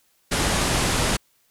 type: low-pass noise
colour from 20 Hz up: pink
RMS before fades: -22 dBFS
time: 0.31-1.17 s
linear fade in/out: 10 ms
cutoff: 11000 Hz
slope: 48 dB/octave
effects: white hiss -64 dBFS RMS until 1.5 s